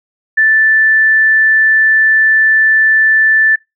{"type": "tone", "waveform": "sine", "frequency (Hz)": 1760, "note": "A6", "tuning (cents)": 0, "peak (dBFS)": -6, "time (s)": [0.37, 3.56], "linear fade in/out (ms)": 10, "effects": ["noise-tail reverb RT60 0.2 s tail -25 dB re dry"]}